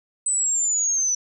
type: linear sweep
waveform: sine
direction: down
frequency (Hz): 8120 to 5920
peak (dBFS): -19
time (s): 0.26-1.15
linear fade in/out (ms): 5
effects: none